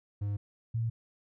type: tone pair in turn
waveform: triangle / sine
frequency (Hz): 102 / 114.49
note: G#2 / A#2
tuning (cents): -31 / -31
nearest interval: major second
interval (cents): 200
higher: second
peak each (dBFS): -28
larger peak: neither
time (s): 0.21-0.37 / 0.74-0.9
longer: neither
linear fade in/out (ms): 10
effects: none